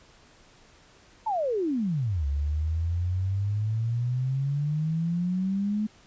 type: exponential two-way sweep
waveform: sine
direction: down then up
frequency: 920 to 69.3 to 215.9 Hz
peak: -24 dBFS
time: 1.26-5.87 s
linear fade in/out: 10 ms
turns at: 2.26 s
effects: pink hiss -56 dBFS RMS until 6.06 s + resampled to 16000 Hz